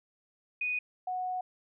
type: tone pair in turn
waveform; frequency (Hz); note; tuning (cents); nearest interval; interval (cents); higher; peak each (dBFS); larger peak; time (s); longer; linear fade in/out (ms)
sine; 2482 / 735.6; D#7 / F#5; -5 / -10; octave + major sixth; 2105; first; -29 / -31; first; 0.61-0.79 / 1.07-1.41; second; 5
effects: none